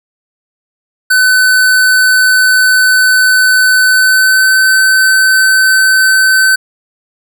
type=tone with pitch glide; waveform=square; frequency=1511 to 1530.3 Hz; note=F#6 to G6; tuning=+36 to -42 cents; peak=-6 dBFS; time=1.1-6.56 s; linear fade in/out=10 ms; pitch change=+22 cents; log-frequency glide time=3.87-4.61 s; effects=none